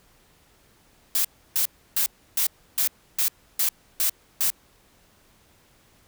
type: noise bursts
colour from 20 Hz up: blue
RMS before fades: -22 dBFS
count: 9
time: 1.15-4.503 s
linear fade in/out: 2 ms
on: 97 ms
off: 310 ms
effects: pink hiss -59 dBFS RMS until 6.07 s